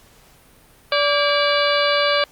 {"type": "harmonic tone with a mistuned harmonic", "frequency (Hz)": 579, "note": "D5", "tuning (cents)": -25, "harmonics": [1, 2, 3, 4, 5, 6, 7, 8], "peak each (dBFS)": [-19, -22, -24, -25, -26, -27, -27, -28], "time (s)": [0.92, 2.24], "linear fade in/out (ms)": 2, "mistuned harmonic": 3, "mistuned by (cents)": -130, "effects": ["pink hiss -51 dBFS RMS until 2.31 s", "Opus 48 kbps"]}